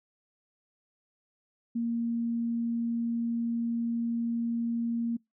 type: tone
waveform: sine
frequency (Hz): 233.1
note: A#3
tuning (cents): 0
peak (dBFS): -27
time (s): 1.75-5.17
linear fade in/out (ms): 10
effects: noise-tail reverb RT60 0.2 s tail -26 dB re dry